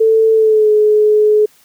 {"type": "tone with pitch glide", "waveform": "sine", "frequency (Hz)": [443.9, 424.6], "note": ["A4", "G#4"], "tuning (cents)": [15, 38], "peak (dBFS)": -7, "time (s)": [0, 1.46], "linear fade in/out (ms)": 10, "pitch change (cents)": -77, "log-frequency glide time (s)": [0.33, 0.71], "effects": ["white hiss -50 dBFS RMS until 1.64 s", "high-pass 60 Hz 12 dB/octave"]}